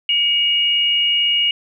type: tone pair together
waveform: sine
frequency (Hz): 2271 / 2869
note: C#7 / F7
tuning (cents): +41 / +46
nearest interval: major third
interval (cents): 405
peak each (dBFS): -24 / -14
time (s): 0.09-1.51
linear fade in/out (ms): 2
effects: none